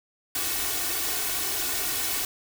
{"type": "noise with comb filter", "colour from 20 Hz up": "white", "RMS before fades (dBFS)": -28, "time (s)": [0.35, 2.25], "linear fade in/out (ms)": 2, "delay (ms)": 2.7, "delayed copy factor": 0.85, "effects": []}